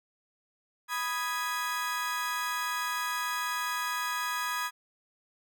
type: chord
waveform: 35% pulse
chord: G# minor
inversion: first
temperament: equal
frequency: 987.8 / 1244.5 / 1661.2 Hz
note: B5 / D#6 / G#6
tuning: 0 / 0 / 0 cents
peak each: -33 dBFS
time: 0.88-4.71 s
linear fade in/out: 50 ms
effects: none